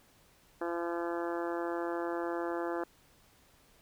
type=harmonic tone; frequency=170.8 Hz; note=F3; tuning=38 cents flat; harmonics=2 / 3 / 4 / 5 / 6 / 7 / 8 / 9 / 10; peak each=-35 / -39 / -41 / -43 / -45 / -46 / -47 / -48 / -49 dBFS; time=0.61-2.84 s; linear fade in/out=5 ms; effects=pink hiss -64 dBFS RMS until 3.81 s